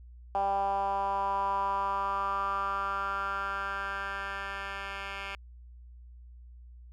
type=tone with band-pass filter sweep; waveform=10% pulse; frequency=197.1 Hz; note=G3; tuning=10 cents sharp; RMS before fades=-32 dBFS; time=0.35-5.35 s; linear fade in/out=0 ms; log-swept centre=780 to 2100 Hz; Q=5.1; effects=added 60 Hz sine -47 dBFS peak until 6.92 s